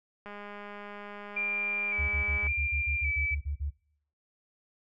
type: click train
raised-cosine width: 0.5 ms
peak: -29 dBFS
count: 454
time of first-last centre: 0.26-2.47 s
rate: 205 Hz
type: tone with vibrato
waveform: sine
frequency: 2343 Hz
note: D7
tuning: 5 cents flat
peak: -28 dBFS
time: 1.36-3.35 s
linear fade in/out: 10 ms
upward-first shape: square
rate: 0.89 Hz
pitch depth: 29 cents each way
type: tone bursts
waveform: sine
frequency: 72.2 Hz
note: D2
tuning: 29 cents flat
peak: -29 dBFS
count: 12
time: 1.98-3.707 s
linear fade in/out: 20 ms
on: 110 ms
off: 37 ms
effects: noise-tail reverb RT60 0.7 s tail -23 dB re dry